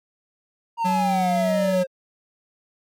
triangle exponential sweep, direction down, 941 to 527 Hz, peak -18 dBFS, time 0.77-1.87 s, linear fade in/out 50 ms
square tone with vibrato, 185 Hz, F#3, in tune, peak -23 dBFS, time 0.84-1.84 s, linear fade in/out 20 ms, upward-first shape triangle, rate 1.7 Hz, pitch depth 27 cents each way
effects MP3 96 kbps

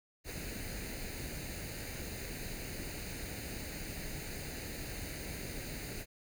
pink noise with comb filter, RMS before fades -42 dBFS, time 0.24-6.06 s, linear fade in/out 50 ms, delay 0.45 ms, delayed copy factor +0.7, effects none

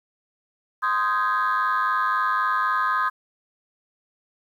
sine chord, Ab major seventh, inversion first, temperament just, 1038.3 / 1245.9 / 1557.4 / 1661.2 Hz, C6 / Eb6 / G6 / Ab6, -14 / +2 / -12 / 0 cents, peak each -23 / -22 / -28 / -28 dBFS, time 0.82-3.1 s, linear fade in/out 20 ms, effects tanh soft clip ceiling -14 dBFS + 9-bit

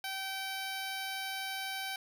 10% pulse tone, 772 Hz, G5, 27 cents flat, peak -28 dBFS, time 0.04-1.96 s, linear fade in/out 2 ms, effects none

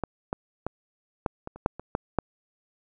clicks, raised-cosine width 1 ms, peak -14 / -14 / -15 / -11 / -21 / -29 / -7 / -23 / -11 / -8 dBFS, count 10, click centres 0.037 / 0.329 / 0.666 / 1.262 / 1.474 / 1.56 / 1.661 / 1.796 / 1.951 / 2.187 s, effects none

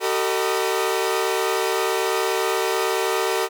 sawtooth tone cluster, 382.6 / 452 / 619 / 985 / 1241 Hz, G4 / A4 / D#5 / B5 / D#6, -42 / +47 / -9 / -5 / -5 cents, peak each -20 / -20 / -26 / -27 / -29 dBFS, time 0-3.49 s, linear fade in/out 50 ms, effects none

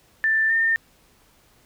sine tone pair in turn, 1773 / 1812.3 Hz, A6 / A#6, +13 / -49 cents, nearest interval unison, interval 38 cents, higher second, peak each -17 dBFS, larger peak neither, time 0.24-0.5 / 0.5-0.76 s, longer neither, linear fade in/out 0 ms, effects pink hiss -58 dBFS RMS until 1.65 s

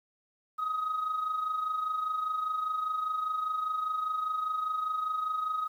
sine tone with amplitude modulation, 1260 Hz, D#6, 21 cents sharp, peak -25 dBFS, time 0.58-5.68 s, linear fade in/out 20 ms, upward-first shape sine, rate 25 Hz, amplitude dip 60%, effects tanh soft clip ceiling -25 dBFS + 10-bit

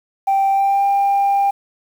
sine tone with pitch glide, 783 to 796.7 Hz, G5 to G5, -2 to +28 cents, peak -11 dBFS, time 0.27-1.51 s, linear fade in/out 10 ms, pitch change +30 cents, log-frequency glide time 0.51-0.85 s, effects tanh soft clip ceiling -10 dBFS + 7-bit

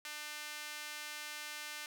sawtooth tone with high-pass filter, 300 Hz, D4, 37 cents sharp, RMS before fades -45 dBFS, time 0.05-1.86 s, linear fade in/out 2 ms, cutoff 1900 Hz, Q 0.98, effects none

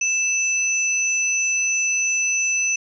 sine tone pair together, 2637 / 6001 Hz, E7 / F#8, 0 / +24 cents, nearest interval octave + major second, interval 1424 cents, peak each -21 dBFS, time 0.01-2.76 s, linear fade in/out 5 ms, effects none

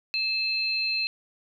sine tone pair together, 2617 / 4154 Hz, E7 / C8, -13 / -13 cents, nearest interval minor sixth, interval 800 cents, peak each -27 dBFS, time 0.14-1.07 s, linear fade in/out 0 ms, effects none

